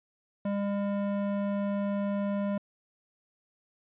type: tone with band-pass filter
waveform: square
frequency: 201.5 Hz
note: G3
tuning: 48 cents sharp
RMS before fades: -30 dBFS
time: 0.45-2.58 s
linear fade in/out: 5 ms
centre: 430 Hz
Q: 0.99
effects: resampled to 8000 Hz